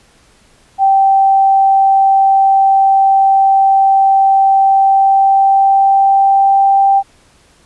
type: tone with pitch glide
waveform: sine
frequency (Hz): 779 to 786.2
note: G5 to G5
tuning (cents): -11 to +5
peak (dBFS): -6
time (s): 0.78-7.03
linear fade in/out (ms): 50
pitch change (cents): +16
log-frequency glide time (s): 4.61-6.88
effects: pink hiss -49 dBFS RMS until 7.65 s + resampled to 24000 Hz